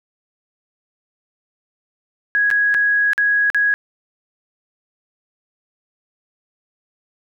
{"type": "tone with dropouts", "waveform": "sine", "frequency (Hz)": 1661.2, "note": "G#6", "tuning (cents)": 0, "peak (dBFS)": -13, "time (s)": [2.35, 3.74], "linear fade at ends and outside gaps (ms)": 0, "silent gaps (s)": [[2.503, 2.512], [2.742, 2.747], [3.133, 3.179], [3.501, 3.546]], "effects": []}